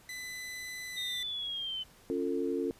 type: tone with pitch glide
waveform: sawtooth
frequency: 2005 to 1986.6 Hz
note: B6 to B6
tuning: +26 to +10 cents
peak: -36 dBFS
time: 0.09-1.23 s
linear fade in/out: 2 ms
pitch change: -16 cents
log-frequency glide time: 0.85-1.1 s
type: linear sweep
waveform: sine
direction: down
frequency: 3729 to 3029 Hz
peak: -34 dBFS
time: 0.96-1.84 s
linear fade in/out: 20 ms
type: chord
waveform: sine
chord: Db augmented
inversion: none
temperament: equal with one note detuned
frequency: 277.2 / 349.2 / 447.4 Hz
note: Db4 / F4 / A4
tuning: 0 / 0 / +29 cents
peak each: -34 dBFS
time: 2.1-2.71 s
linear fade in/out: 0 ms
effects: pink hiss -59 dBFS RMS until 2.79 s + resampled to 32000 Hz